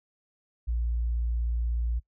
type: tone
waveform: sine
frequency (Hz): 58.27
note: A#1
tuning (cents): 0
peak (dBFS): -24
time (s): 0.67-2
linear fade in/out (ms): 20
effects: noise-tail reverb RT60 0.1 s tail -22 dB re dry + tanh soft clip ceiling -21 dBFS

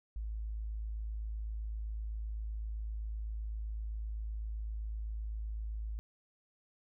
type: tone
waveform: sine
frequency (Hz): 53.9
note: A1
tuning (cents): -35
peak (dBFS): -36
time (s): 0.16-5.99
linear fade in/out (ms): 0
effects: none

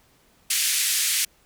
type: band-pass noise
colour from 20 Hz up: white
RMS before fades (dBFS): -23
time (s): 0.5-1.25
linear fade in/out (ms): 5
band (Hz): 1900 to 12000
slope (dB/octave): 24
effects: pink hiss -60 dBFS RMS until 1.45 s

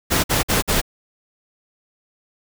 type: noise bursts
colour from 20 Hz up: pink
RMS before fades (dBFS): -18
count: 4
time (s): 0.1-0.816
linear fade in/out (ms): 20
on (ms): 140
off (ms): 52
effects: none

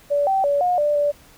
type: tone with pitch steps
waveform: sine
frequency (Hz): 576 / 773 / 571 / 718 / 590 / 582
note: D5 / G5 / D5 / F5 / D5 / D5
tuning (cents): -34 / -24 / -49 / +48 / +8 / -16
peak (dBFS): -16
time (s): 0.1-1.12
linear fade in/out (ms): 20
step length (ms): 170
effects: pink hiss -50 dBFS RMS until 1.37 s

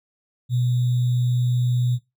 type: tone with sample-and-hold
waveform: sine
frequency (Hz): 123.1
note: B2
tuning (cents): -5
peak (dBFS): -18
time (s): 0.49-1.99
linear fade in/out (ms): 50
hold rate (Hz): 3675
effects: noise-tail reverb RT60 0.2 s tail -17 dB re dry

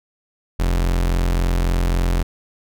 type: tone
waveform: 40% pulse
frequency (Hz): 43.65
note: F1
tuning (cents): 0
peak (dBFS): -15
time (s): 0.59-2.23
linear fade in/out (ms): 10
effects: none

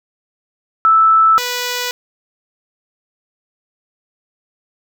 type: tone pair in turn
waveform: sine / 5% pulse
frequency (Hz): 1316 / 491.7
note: E6 / B4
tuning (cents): -3 / -8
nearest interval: octave + perfect fourth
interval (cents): 1705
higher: first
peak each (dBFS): -7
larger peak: neither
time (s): 0.85-1.38 / 1.38-1.91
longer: neither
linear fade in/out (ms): 0
effects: none

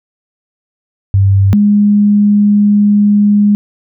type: tone pair in turn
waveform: sine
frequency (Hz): 98 / 206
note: G2 / G#3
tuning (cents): 0 / -14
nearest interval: octave + minor second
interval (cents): 1286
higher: second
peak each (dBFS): -5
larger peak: neither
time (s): 1.14-1.53 / 1.53-3.55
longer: second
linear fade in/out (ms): 0
effects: none

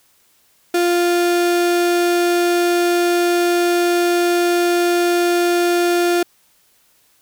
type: tone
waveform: 35% pulse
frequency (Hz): 349.2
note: F4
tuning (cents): 0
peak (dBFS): -12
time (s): 0.74-6.23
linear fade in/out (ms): 5
effects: white hiss -57 dBFS RMS until 7.21 s

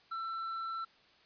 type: tone with tanh clipping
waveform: triangle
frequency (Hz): 1339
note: E6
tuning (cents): +27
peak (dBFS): -37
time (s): 0.11-0.85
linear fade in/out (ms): 10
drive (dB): 9
effects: white hiss -64 dBFS RMS until 1.25 s + resampled to 11025 Hz

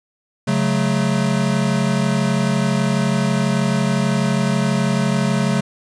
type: chord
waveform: square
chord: F# minor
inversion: second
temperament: equal with one note detuned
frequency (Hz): 138.59 / 185 / 217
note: C#3 / F#3 / A3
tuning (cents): 0 / 0 / -24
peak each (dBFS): -21 / -21 / -21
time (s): 0.47-5.61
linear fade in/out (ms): 10
effects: resampled to 22050 Hz + 9-bit

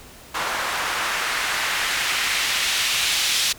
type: noise with band-pass filter sweep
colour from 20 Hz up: white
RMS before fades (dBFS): -23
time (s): 0.34-3.53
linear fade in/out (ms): 10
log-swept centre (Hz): 1000 to 3600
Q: 1.1
effects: pink hiss -44 dBFS RMS until 3.58 s

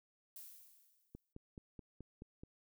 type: noise with exponential decay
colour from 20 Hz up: violet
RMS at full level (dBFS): -50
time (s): 0.36-1.33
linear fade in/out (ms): 2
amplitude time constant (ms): 210
type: click train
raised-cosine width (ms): 3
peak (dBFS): -37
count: 7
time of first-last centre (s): 1.15-2.435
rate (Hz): 4.67
effects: none

